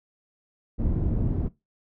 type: low-pass noise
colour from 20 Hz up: pink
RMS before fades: -25 dBFS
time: 0.78-1.49 s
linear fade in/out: 20 ms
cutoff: 240 Hz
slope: 12 dB/octave
effects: noise-tail reverb RT60 0.2 s tail -19 dB re dry